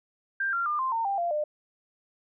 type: tone with pitch steps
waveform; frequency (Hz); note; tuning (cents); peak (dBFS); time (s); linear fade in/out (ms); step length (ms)
sine; 1586 / 1380.7 / 1202 / 1046.4 / 910.9 / 793 / 690.3 / 601; G6 / F6 / D6 / C6 / A#5 / G5 / F5 / D5; +20 / -20 / +40 / 0 / -40 / +20 / -20 / +40; -25; 0.4-1.44; 5; 130
effects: none